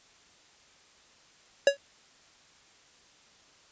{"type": "tone with exponential decay", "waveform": "square", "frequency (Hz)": 560, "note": "C#5", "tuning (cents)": 18, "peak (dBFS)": -14, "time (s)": [1.67, 1.77], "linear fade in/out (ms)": 2, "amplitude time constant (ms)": 21, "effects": ["white hiss -59 dBFS RMS until 3.71 s", "resampled to 16000 Hz"]}